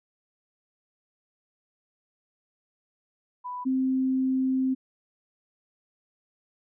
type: tone pair in turn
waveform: sine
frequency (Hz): 991 / 261.5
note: B5 / C4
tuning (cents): +6 / -1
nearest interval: octave + major seventh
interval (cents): 2307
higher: first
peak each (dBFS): -32 / -22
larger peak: second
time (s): 3.44-3.65 / 3.65-4.75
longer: second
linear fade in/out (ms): 20
effects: none